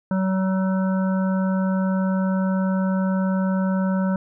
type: harmonic tone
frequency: 189.2 Hz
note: F#3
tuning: 39 cents sharp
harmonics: 1 / 3 / 5 / 7 / 8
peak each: -19 / -29 / -33 / -36 / -37 dBFS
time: 0.11-4.16 s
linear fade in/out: 2 ms
effects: none